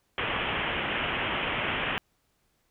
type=low-pass noise; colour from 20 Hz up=white; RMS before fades=-30 dBFS; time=0.18-1.98 s; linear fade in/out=0 ms; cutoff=3200 Hz; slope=96 dB/octave; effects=pink hiss -72 dBFS RMS until 2.7 s